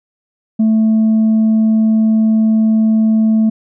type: tone with tanh clipping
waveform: sine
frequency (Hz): 220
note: A3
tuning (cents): 0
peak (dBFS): -9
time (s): 0.59-3.5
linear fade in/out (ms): 10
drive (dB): 1
effects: none